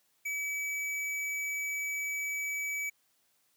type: tone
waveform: square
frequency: 2288 Hz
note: D7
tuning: 46 cents flat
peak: -33 dBFS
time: 0.25-2.9 s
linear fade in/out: 10 ms
effects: white hiss -72 dBFS RMS until 3.56 s + high-pass 100 Hz 12 dB/octave